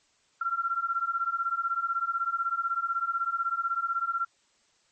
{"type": "beating tone pair", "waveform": "sine", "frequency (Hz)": [1358, 1374], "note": ["F6", "F6"], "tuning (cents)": [-49, -29], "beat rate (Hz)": 16, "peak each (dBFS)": [-30, -29], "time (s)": [0.41, 4.25], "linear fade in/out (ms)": 5, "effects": ["white hiss -67 dBFS RMS until 4.91 s", "MP3 32 kbps"]}